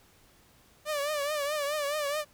sawtooth tone with vibrato, 587.3 Hz, D5, in tune, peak -25 dBFS, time 0.85-2.25 s, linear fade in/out 50 ms, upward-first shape triangle, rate 4.7 Hz, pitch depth 98 cents each way, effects pink hiss -61 dBFS RMS until 2.33 s

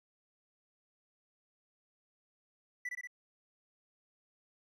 triangle tone with echo, 1975.5 Hz, B6, in tune, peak -34 dBFS, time 2.85-2.89 s, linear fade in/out 5 ms, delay 61 ms, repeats 3, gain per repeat -2 dB, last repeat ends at 3.073 s, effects none

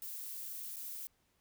violet noise with dropouts, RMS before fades -44 dBFS, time 0.02-1.07 s, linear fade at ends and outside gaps 1 ms, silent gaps 0.76-0.766 s, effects pink hiss -75 dBFS RMS until 1.4 s

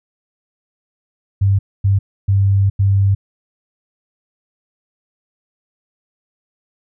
sine tone bursts at uneven times, 98.5 Hz, G2, 9 cents sharp, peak -10 dBFS, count 4, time 1.41-1.59 / 1.84-1.99 / 2.28-2.7 / 2.79-3.15 s, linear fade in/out 10 ms, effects none

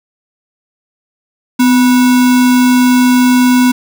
sine tone with sample-and-hold, 251.6 Hz, B3, 32 cents sharp, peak -5 dBFS, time 1.59-3.72 s, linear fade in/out 10 ms, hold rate 1225 Hz, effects none

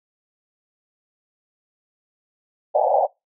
white band-pass noise, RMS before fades -18 dBFS, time 2.74-3.07 s, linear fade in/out 20 ms, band 520 to 840 Hz, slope 96 dB/octave, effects noise-tail reverb RT60 0.2 s tail -24 dB re dry

